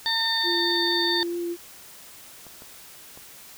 harmonic tone, 906 Hz, A#5, 50 cents flat, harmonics 1 / 2 / 4 / 5, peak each -31 / -28 / -26 / -26 dBFS, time 0.06-1.23 s, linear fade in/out 0 ms
sine tone with vibrato, 345.4 Hz, F4, 19 cents flat, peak -26 dBFS, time 0.43-1.57 s, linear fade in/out 50 ms, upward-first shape sine, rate 4.5 Hz, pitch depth 9 cents each way
clicks, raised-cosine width 1 ms, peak -31 dBFS, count 3, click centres 2.467 / 2.621 / 3.175 s
effects white hiss -46 dBFS RMS until 3.57 s

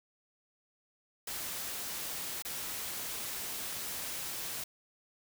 white noise with dropouts, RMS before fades -39 dBFS, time 1.27-4.64 s, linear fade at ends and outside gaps 5 ms, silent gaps 2.423-2.449 s, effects none

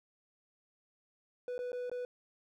triangle tone with dropouts, 493.9 Hz, B4, in tune, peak -34 dBFS, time 1.48-2.05 s, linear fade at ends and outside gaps 1 ms, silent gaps 1.58-1.59 / 1.719-1.73 / 1.897-1.915 s, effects none

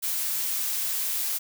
blue noise, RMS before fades -28 dBFS, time 0.02-1.39 s, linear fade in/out 20 ms, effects none

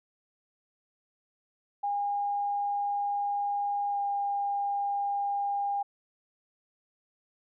sine tone with pitch glide, 812 to 805.9 Hz, G#5 to G5, -39 to +48 cents, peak -27 dBFS, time 1.83-5.83 s, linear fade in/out 10 ms, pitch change -13 cents, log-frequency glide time 3.9-3.98 s, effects none

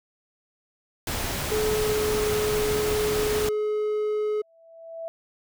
pink noise, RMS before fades -29 dBFS, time 1.07-3.49 s, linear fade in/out 2 ms
triangle tone with pitch glide, 428.8 to 424.1 Hz, A4 to G#4, -45 to +36 cents, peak -21 dBFS, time 1.51-4.42 s, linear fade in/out 10 ms, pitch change -19 cents, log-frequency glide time 1.67-2.23 s
sine tone with exponential growth, 659.3 Hz, E5, in tune, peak -29 dBFS, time 4.25-5.08 s, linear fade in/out 0 ms, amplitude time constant 180 ms
effects none

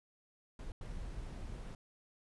brown noise bursts at uneven times, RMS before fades -44 dBFS, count 2, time 0.59-0.72 / 0.81-1.75 s, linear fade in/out 2 ms, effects resampled to 24000 Hz

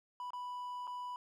triangle tone with dropouts, 987.8 Hz, B5, in tune, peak -38 dBFS, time 0.2-1.16 s, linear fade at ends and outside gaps 1 ms, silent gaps 0.305-0.333 / 0.871-0.876 s, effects none

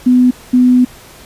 sine tone bursts at uneven times, 250 Hz, B3, 21 cents sharp, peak -5 dBFS, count 2, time 0.06-0.31 / 0.53-0.85 s, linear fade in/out 10 ms, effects pink hiss -38 dBFS RMS until 1.25 s + resampled to 32000 Hz

